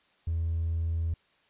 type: tone with hard clipping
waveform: sine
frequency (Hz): 82.41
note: E2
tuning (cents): 0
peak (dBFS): -27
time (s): 0.27-1.14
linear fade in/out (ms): 5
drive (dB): 1
effects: white hiss -66 dBFS RMS until 1.49 s + resampled to 8000 Hz